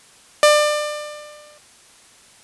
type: tone with exponential decay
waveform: sawtooth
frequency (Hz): 597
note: D5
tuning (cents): +28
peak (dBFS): -4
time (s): 0.43-1.58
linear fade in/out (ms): 1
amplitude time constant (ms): 250
effects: white hiss -49 dBFS RMS until 2.43 s + resampled to 24000 Hz